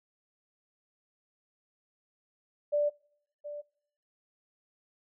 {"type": "tone with echo", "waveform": "sine", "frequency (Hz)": 587.3, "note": "D5", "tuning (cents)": 0, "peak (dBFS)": -24, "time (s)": [2.72, 2.9], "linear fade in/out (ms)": 20, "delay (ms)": 720, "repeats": 1, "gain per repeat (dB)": -13, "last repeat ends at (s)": 3.62, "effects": ["noise-tail reverb RT60 0.7 s tail -25 dB re dry"]}